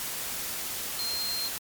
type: tone in noise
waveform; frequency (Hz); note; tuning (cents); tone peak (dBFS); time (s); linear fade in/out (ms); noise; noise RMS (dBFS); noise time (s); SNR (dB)
sine; 4186; C8; 0; -30; 0.99-1.48; 0; white; -34; 0-1.58; +1
effects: MP3 96 kbps